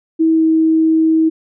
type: tone with pitch glide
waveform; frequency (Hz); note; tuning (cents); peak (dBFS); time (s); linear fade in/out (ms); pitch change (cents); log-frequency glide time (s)
sine; 322.9 to 320.3; E4 to E4; -36 to -50; -9; 0.19-1.3; 20; -14; 0.32-0.43
effects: none